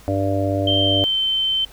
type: harmonic tone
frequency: 98 Hz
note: G2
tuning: in tune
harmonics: 1 / 3 / 4 / 5 / 6 / 7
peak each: -22 / -23 / -32 / -30 / -23 / -28 dBFS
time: 0.08-1.04 s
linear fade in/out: 0 ms
type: tone with pitch glide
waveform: sine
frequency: 3136 to 3091 Hz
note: G7 to G7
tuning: 0 to -25 cents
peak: -17 dBFS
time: 0.67-1.65 s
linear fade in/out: 5 ms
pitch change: -25 cents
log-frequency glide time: 0.82-1.19 s
effects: added 50 Hz sine -47 dBFS peak until 1.72 s + pink hiss -47 dBFS RMS until 1.72 s